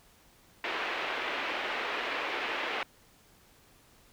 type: band-pass noise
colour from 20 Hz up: white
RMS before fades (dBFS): -34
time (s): 0.64-2.83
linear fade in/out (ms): 2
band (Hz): 300 to 2800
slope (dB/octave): 24
effects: pink hiss -61 dBFS RMS until 4.12 s